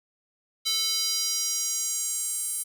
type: tone with high-pass filter sweep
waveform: square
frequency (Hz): 440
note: A4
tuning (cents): 0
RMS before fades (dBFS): -28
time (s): 0.65-2.64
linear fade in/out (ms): 20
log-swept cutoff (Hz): 4000 to 9400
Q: 3.1
effects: none